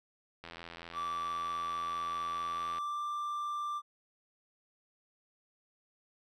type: click train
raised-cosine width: 0.3 ms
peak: -29 dBFS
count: 199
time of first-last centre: 0.44-2.783 s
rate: 84.5 Hz
type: tone with pitch glide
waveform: triangle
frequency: 1162 to 1182.3 Hz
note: D6 to D6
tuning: -19 to +11 cents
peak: -32 dBFS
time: 0.93-3.82 s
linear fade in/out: 50 ms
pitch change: +30 cents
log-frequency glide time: 2.44-3.03 s
effects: none